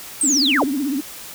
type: linear sweep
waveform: sine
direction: down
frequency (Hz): 8640 to 277.2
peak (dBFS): -15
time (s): 0.21-0.64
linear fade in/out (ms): 2
type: tone with vibrato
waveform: sine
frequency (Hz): 278.5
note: C#4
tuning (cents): +8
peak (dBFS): -19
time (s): 0.23-1.01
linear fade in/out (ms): 10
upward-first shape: triangle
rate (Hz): 16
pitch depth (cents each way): 180
effects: white hiss -36 dBFS RMS until 1.34 s